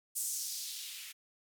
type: noise with band-pass filter sweep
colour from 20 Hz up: violet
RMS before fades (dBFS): -40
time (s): 0.15-1.13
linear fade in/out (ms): 20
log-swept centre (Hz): 8600 to 2200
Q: 1.8
effects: none